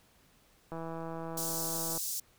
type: click train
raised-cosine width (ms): 1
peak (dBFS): -27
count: 207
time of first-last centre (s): 0.72-1.976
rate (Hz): 164
type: high-pass noise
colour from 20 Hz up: pink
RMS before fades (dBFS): -36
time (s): 1.37-2.2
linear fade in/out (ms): 5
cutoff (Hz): 5400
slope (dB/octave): 24
effects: pink hiss -65 dBFS RMS until 2.38 s